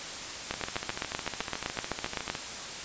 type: two click trains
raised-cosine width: 0.3 ms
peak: -13 / -17 dBFS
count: 15 / 26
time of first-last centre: 0.51-2.3 / 0.54-2.352 s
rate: 7.82 / 13.8 Hz
effects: white hiss -38 dBFS RMS until 2.84 s + resampled to 16000 Hz